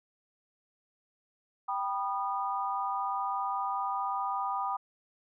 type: chord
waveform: sine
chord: G augmented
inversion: none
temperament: just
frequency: 784 / 980 / 1225 Hz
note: G5 / B5 / D#6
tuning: 0 / -14 / -27 cents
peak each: -34 dBFS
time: 1.68-4.77 s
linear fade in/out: 10 ms
effects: none